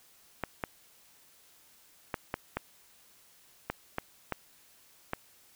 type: clicks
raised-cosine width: 0.5 ms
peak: -16 dBFS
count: 9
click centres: 0.437 / 0.638 / 2.142 / 2.341 / 2.57 / 3.7 / 3.984 / 4.323 / 5.134 s
effects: white hiss -61 dBFS RMS until 5.55 s